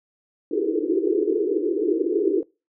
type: band-pass noise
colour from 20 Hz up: pink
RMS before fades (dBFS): -22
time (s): 0.51-2.43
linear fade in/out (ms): 5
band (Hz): 310 to 450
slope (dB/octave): 96
effects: noise-tail reverb RT60 0.3 s tail -25 dB re dry